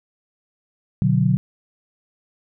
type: chord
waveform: sine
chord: B minor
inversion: none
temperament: just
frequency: 123.47 / 148.16 / 185.21 Hz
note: B2 / D3 / F#3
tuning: 0 / +16 / +2 cents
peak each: -19 dBFS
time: 1.02-1.37 s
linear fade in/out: 0 ms
effects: none